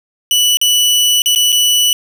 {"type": "tone with dropouts", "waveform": "sawtooth", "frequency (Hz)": 2960, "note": "F#7", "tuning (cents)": 0, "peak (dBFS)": -6, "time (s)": [0.31, 1.93], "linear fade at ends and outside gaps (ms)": 1, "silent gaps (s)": [[0.571, 0.614], [1.22, 1.259], [1.35, 1.359], [1.521, 1.526]], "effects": []}